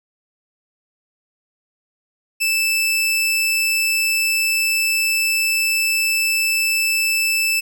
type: tone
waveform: sawtooth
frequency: 2637 Hz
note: E7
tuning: in tune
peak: -13 dBFS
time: 2.4-7.61 s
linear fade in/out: 20 ms
effects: none